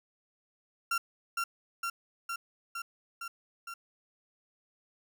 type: tone with echo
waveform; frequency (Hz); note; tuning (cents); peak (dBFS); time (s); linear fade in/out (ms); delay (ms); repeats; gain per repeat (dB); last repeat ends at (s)
35% pulse; 1372; F6; -31; -26; 0.91-0.98; 5; 460; 6; -2; 3.74
effects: none